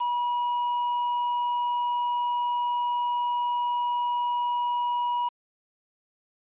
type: tone with quantisation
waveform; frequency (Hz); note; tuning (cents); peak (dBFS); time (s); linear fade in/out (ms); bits
triangle; 968; B5; -35; -22; 0-5.29; 10; 7
effects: resampled to 8000 Hz